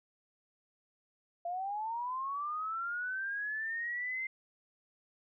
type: linear sweep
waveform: sine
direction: up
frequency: 680 to 2093 Hz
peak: -34 dBFS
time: 1.45-4.27 s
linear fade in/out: 5 ms
effects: none